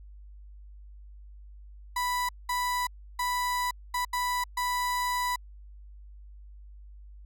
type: tone bursts at uneven times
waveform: 35% pulse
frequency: 987.8 Hz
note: B5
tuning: in tune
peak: -25 dBFS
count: 6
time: 1.96-2.29 / 2.49-2.87 / 3.19-3.71 / 3.94-4.05 / 4.13-4.44 / 4.57-5.36 s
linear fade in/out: 5 ms
effects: added 50 Hz sine -45 dBFS peak until 7.25 s